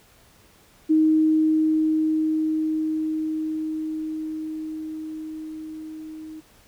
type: tone with level ramp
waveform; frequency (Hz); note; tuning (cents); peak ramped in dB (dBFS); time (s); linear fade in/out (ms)
sine; 313.4; D#4; +13; -14 to -35; 0.89-6.41; 20
effects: pink hiss -55 dBFS RMS until 6.67 s